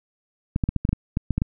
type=clicks; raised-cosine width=5 ms; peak=-9 dBFS; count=11; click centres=0.561 / 0.638 / 0.69 / 0.763 / 0.851 / 0.891 / 0.93 / 1.171 / 1.307 / 1.38 / 1.419 s; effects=none